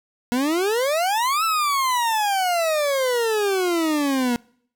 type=exponential two-way sweep; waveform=40% pulse; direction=up then down; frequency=236.4 to 1338 to 236.4 Hz; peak=-18 dBFS; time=0.32-4.36 s; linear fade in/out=0 ms; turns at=1.44 s; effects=noise-tail reverb RT60 0.6 s tail -25 dB re dry